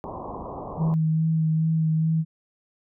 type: low-pass noise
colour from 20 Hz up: white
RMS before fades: -35 dBFS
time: 0.04-0.94 s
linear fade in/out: 0 ms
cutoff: 1100 Hz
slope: 96 dB/octave
type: tone with vibrato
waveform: sine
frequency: 159.6 Hz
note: D#3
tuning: 44 cents sharp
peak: -19 dBFS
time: 0.77-2.25 s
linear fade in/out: 50 ms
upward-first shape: sine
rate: 2.4 Hz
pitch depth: 17 cents each way
effects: none